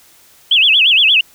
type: tone with vibrato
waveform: sine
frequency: 2960 Hz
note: F#7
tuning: in tune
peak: -7 dBFS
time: 0.51-1.21 s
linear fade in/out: 5 ms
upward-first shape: sine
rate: 8.6 Hz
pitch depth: 270 cents each way
effects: white hiss -47 dBFS RMS until 1.34 s